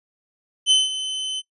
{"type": "tone with ADSR envelope", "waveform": "40% pulse", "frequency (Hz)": 3047, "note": "G7", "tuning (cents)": -50, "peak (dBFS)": -11, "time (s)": [0.66, 1.42], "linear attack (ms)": 48, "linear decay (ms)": 180, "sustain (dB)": -13, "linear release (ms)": 34, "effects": ["noise-tail reverb RT60 0.1 s tail -18 dB re dry", "resampled to 24000 Hz"]}